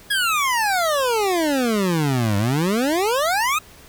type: exponential two-way sweep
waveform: 25% pulse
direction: down then up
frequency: 1688 to 97.9 to 1300 Hz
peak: -14 dBFS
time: 0.1-3.59 s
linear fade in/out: 10 ms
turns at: 2.37 s
effects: pink hiss -46 dBFS RMS until 3.88 s